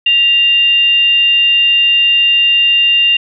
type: tone with frequency modulation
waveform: sine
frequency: 2794 Hz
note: F7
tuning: in tune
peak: -7 dBFS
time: 0.06-3.17 s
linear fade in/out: 5 ms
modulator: 862 Hz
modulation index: 0.21
effects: none